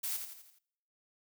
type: noise with echo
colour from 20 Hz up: blue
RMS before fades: -36 dBFS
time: 0.03-0.17 s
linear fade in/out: 10 ms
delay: 84 ms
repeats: 5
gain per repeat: -6 dB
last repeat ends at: 0.59 s
effects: noise-tail reverb RT60 0.8 s tail -25 dB re dry